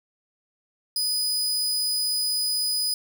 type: tone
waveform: sawtooth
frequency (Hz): 4978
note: D#8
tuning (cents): 0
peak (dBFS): -20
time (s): 0.96-2.94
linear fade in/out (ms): 2
effects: none